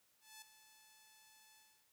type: tone with ADSR envelope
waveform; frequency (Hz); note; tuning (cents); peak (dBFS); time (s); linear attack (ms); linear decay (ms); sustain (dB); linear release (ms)
5% pulse; 870; A5; -20; -40; 0.2-1.88; 220; 3; -12; 320
effects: white hiss -75 dBFS RMS until 1.92 s